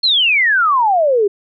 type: exponential sweep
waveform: sine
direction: down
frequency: 4321 to 388.1 Hz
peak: -10 dBFS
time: 0.03-1.28 s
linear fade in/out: 10 ms
effects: none